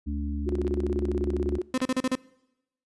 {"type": "harmonic tone", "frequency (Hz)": 72.3, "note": "D2", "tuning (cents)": -27, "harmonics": [1, 3, 4], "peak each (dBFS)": [-29, -34, -35], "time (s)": [0.06, 1.59], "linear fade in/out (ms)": 20}
{"type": "tone with tremolo", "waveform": "sine", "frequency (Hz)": 360, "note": "F#4", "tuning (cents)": -47, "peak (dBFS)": -24, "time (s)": [0.46, 1.63], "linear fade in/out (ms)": 20, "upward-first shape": "square", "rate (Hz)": 16, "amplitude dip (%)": 80}
{"type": "clicks", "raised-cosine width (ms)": 0.3, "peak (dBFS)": [-28, -21], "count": 2, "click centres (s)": [0.669, 1.804]}
{"type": "tone bursts", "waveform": "35% pulse", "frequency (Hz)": 257.9, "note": "C4", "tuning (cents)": -25, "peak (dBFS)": -21, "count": 6, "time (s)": [1.74, 2.153], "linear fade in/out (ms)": 2, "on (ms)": 38, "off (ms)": 37}
{"effects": ["noise-tail reverb RT60 0.9 s tail -23 dB re dry", "resampled to 24000 Hz"]}